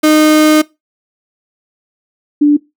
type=tone pair in turn; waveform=35% pulse / sine; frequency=307.6 / 293.2 Hz; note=D#4 / D4; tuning=-20 / -3 cents; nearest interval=minor second; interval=83 cents; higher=first; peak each=-4 dBFS; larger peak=neither; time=0.03-0.62 / 2.41-2.57 s; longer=first; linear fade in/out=10 ms; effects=noise-tail reverb RT60 0.2 s tail -20 dB re dry